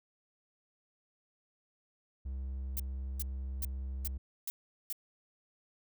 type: tone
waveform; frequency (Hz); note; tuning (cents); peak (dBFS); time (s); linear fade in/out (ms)
triangle; 66; C2; +16; -34; 2.25-4.18; 10
type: noise bursts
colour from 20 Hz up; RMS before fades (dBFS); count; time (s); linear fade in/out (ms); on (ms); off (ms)
violet; -37; 6; 2.77-4.926; 0; 26; 400
effects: none